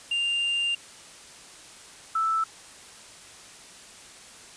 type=tone pair in turn; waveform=triangle / sine; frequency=2794 / 1318.6 Hz; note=F7 / E6; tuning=0 / 0 cents; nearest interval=octave + minor second; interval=1300 cents; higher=first; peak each=-22 dBFS; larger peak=neither; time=0.11-0.75 / 2.15-2.44 s; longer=first; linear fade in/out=5 ms; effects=white hiss -47 dBFS RMS until 4.56 s + resampled to 22050 Hz